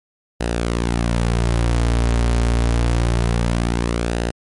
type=tone with flanger; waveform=sawtooth; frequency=58.27 Hz; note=A#1; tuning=in tune; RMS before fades=-18 dBFS; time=0.4-4.31 s; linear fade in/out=10 ms; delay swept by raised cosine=0.88 to 6.08 ms; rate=0.26 Hz; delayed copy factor=-0.5; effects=MP3 48 kbps